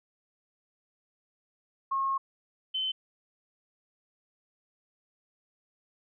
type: tone pair in turn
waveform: sine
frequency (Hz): 1083 / 3063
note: C#6 / G7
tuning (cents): -41 / -41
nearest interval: octave + tritone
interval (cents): 1800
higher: second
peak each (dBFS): -26 / -28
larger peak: first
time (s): 1.91-2.18 / 2.74-2.92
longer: first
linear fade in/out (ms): 10
effects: none